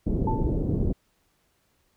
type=low-pass noise; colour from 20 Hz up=pink; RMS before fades=-25 dBFS; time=0.06-0.93 s; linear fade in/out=10 ms; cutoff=420 Hz; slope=24 dB/octave
type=tone with exponential decay; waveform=sine; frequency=882 Hz; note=A5; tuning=4 cents sharp; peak=-24 dBFS; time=0.27-0.62 s; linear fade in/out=5 ms; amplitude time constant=76 ms
effects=pink hiss -69 dBFS RMS until 1.96 s